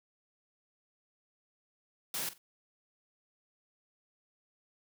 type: noise with echo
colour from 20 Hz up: white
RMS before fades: -36 dBFS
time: 2.14-2.29 s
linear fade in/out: 2 ms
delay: 45 ms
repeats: 2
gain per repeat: -14 dB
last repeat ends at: 2.38 s
effects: high-pass 100 Hz 12 dB/octave